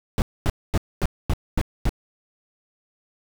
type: noise bursts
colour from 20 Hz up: brown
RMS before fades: -19 dBFS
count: 7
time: 0.18-1.893 s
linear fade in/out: 0 ms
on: 39 ms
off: 240 ms
effects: none